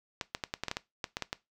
clicks, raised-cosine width 0.2 ms, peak -15 dBFS, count 12, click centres 0.212 / 0.349 / 0.438 / 0.539 / 0.636 / 0.683 / 0.714 / 0.769 / 1.042 / 1.169 / 1.223 / 1.329 s, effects noise-tail reverb RT60 0.2 s tail -19 dB re dry

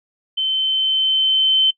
sine tone with level ramp, 3079 Hz, G7, 32 cents flat, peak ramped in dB -17 to -11 dBFS, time 0.37-1.71 s, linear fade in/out 10 ms, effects noise-tail reverb RT60 0.1 s tail -23 dB re dry

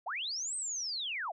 sine linear two-way sweep, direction up then down, 587.3 to 8372 to 587.3 Hz, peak -34 dBFS, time 0.06-1.32 s, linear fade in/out 10 ms, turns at 0.56 s, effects none

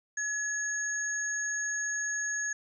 sine tone pair together, 1691 / 6575 Hz, G#6 / G#8, +31 / -18 cents, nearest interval 2 octaves, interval 2351 cents, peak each -32 / -33 dBFS, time 0.17-2.53 s, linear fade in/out 5 ms, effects none

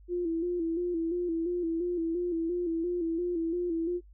sine tone with vibrato, 341.1 Hz, F4, 41 cents flat, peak -27 dBFS, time 0.08-4.01 s, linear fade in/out 50 ms, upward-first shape square, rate 2.9 Hz, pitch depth 60 cents each way, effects noise-tail reverb RT60 0.1 s tail -19 dB re dry + added 50 Hz sine -51 dBFS peak until 4.13 s

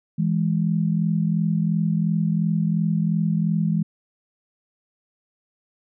sine tone pair together, 164.85 / 207.7 Hz, E3 / G#3, 0 / 0 cents, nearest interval major third, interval 400 cents, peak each -20 / -23 dBFS, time 0.18-3.83 s, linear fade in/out 10 ms, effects none

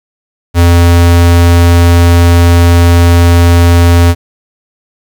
square tone, 86 Hz, F2, 26 cents flat, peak -3 dBFS, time 0.54-4.15 s, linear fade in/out 50 ms, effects 7-bit

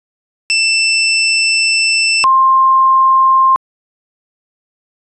25% pulse / sine tone pair in turn, 2663 / 1056.8 Hz, E7 / C6, +17 / +17 cents, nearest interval octave + major third, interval 1600 cents, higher first, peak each -6 dBFS, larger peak neither, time 0.5-2.24 / 2.24-3.56 s, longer first, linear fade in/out 0 ms, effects resampled to 22050 Hz

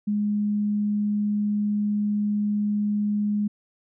sine tone, 207.7 Hz, G#3, in tune, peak -21 dBFS, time 0.07-3.48 s, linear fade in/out 10 ms, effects none

